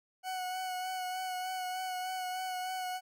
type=tone with vibrato; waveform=40% pulse; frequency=740 Hz; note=F#5; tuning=in tune; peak=-34 dBFS; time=0.23-3.01 s; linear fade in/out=50 ms; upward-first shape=sine; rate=3.3 Hz; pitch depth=20 cents each way; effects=none